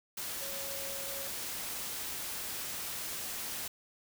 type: tone in noise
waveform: sine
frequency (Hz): 550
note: C#5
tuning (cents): -14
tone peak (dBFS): -45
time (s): 0.41-1.28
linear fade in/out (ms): 5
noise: white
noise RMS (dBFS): -39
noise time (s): 0.17-3.68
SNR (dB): -9
effects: none